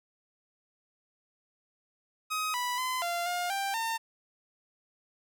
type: tone with pitch steps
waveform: sawtooth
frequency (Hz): 1260 / 985 / 1021 / 692 / 709 / 788 / 907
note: D#6 / B5 / C6 / F5 / F5 / G5 / A#5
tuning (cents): +21 / -5 / -43 / -16 / +26 / +9 / -48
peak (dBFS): -26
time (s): 2.3-3.98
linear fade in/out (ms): 20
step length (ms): 240
effects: none